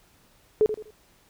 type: tone with echo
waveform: sine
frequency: 428.9 Hz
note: A4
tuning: 44 cents flat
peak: -15 dBFS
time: 0.61-0.66 s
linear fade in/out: 0 ms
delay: 82 ms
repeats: 3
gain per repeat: -10 dB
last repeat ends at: 0.906 s
effects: pink hiss -60 dBFS RMS until 1.29 s